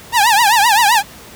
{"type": "tone with vibrato", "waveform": "sawtooth", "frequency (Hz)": 880, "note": "A5", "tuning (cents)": 0, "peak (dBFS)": -5, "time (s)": [0.12, 1.03], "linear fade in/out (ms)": 50, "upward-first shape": "triangle", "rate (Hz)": 7.7, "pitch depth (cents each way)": 210, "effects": ["pink hiss -37 dBFS RMS until 1.35 s", "high-pass 60 Hz 12 dB/octave"]}